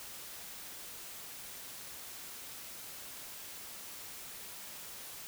silence, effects white hiss -47 dBFS RMS until 5.27 s

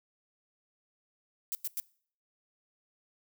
violet noise bursts, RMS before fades -34 dBFS, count 3, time 1.52-1.8 s, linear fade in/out 0 ms, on 30 ms, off 95 ms, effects noise-tail reverb RT60 0.5 s tail -22 dB re dry

